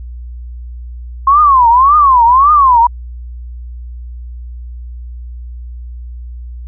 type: tone with vibrato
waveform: sine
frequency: 1061 Hz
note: C6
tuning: 24 cents sharp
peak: -4 dBFS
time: 1.27-2.87 s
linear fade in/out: 5 ms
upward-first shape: triangle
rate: 1.8 Hz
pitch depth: 270 cents each way
effects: added 60 Hz sine -24 dBFS peak until 6.67 s